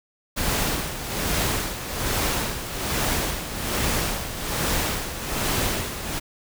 pink noise with tremolo, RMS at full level -23 dBFS, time 0.36-6.2 s, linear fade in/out 20 ms, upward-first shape sine, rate 1.2 Hz, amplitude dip 65%, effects none

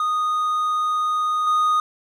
triangle tone with level steps, 1238 Hz, D#6, 9 cents flat, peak -17 / -14 dBFS, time 0-1.8 s, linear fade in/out 2 ms, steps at 1.47 s, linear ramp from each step 2 ms, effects none

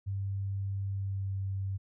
sine tone with pitch glide, 98.2 to 96.96 Hz, G2 to G2, +4 to -18 cents, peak -31 dBFS, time 0.06-1.78 s, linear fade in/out 20 ms, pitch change -22 cents, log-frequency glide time 0.88-1.37 s, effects none

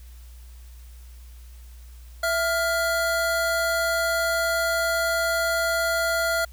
square tone pair together, 664.6 / 1405 Hz, E5 / F6, +14 / +10 cents, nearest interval octave + minor second, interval 1296 cents, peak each -25 dBFS, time 2.23-6.45 s, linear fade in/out 5 ms, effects added 60 Hz sine -41 dBFS peak until 6.52 s + white hiss -56 dBFS RMS until 6.52 s

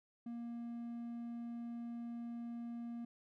triangle tone, 235.3 Hz, A#3, 16 cents sharp, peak -40 dBFS, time 0.26-3.05 s, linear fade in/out 5 ms, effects none

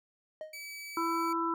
triangle tone with exponential decay, 622.3 Hz, D#5, in tune, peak -33 dBFS, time 0.41-0.64 s, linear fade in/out 1 ms, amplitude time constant 48 ms
sawtooth tone, 2292 Hz, D7, 43 cents flat, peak -38 dBFS, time 0.53-1.33 s, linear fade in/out 5 ms
harmonic tone, 332.6 Hz, E4, 16 cents sharp, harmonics 1 / 3 / 4, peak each -33 / -33 / -33 dBFS, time 0.97-1.54 s, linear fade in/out 2 ms
effects none

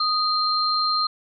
sine tone pair together, 1244.5 / 4174 Hz, D#6 / C8, 0 / -5 cents, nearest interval octave + major sixth, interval 2095 cents, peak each -22 dBFS, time 0-1.07 s, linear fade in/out 5 ms, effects none

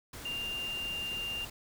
sine tone in noise, 2794 Hz, F7, in tune, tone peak -34 dBFS, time 0.25-1.45 s, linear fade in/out 5 ms, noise pink, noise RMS -45 dBFS, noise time 0.13-1.5 s, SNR +8 dB, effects none

